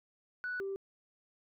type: tone pair in turn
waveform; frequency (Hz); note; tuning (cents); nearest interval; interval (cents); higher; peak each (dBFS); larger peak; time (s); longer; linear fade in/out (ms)
sine; 1480 / 390.9; F#6 / G4; 0 / -5; octave + major seventh; 2305; first; -34 / -34; neither; 0.44-0.6 / 0.6-0.76; neither; 0
effects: tanh soft clip ceiling -31 dBFS